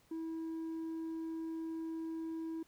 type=tone with hard clipping; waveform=triangle; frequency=324.8 Hz; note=E4; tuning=26 cents flat; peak=-37 dBFS; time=0.11-2.63 s; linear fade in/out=5 ms; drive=1 dB; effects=pink hiss -69 dBFS RMS until 2.67 s